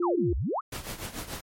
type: tone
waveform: sine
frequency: 349.2 Hz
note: F4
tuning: in tune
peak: -24 dBFS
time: 0-0.33 s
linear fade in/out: 5 ms
type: exponential two-way sweep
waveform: sine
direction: down then up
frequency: 1400 to 55 to 1400 Hz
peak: -26 dBFS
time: 0.02-0.61 s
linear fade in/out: 20 ms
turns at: 0.36 s
type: noise with tremolo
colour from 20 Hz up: pink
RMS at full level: -34 dBFS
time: 0.72-1.41 s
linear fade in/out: 5 ms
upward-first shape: triangle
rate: 6.9 Hz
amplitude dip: 80%
effects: MP3 64 kbps